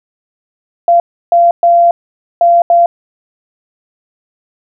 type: tone bursts at uneven times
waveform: sine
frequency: 688 Hz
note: F5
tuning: 26 cents flat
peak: -4 dBFS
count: 5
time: 0.88-1 / 1.32-1.51 / 1.63-1.91 / 2.41-2.62 / 2.7-2.86 s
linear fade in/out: 2 ms
effects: none